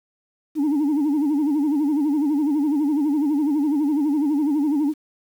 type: tone with vibrato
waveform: sine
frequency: 293.7 Hz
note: D4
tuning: in tune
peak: -15 dBFS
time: 0.55-4.94 s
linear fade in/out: 50 ms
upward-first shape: sine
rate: 12 Hz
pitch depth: 120 cents each way
effects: tanh soft clip ceiling -16 dBFS + 8-bit